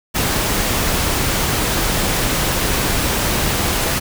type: noise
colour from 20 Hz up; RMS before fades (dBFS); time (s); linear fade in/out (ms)
pink; -18; 0.14-4; 20
effects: none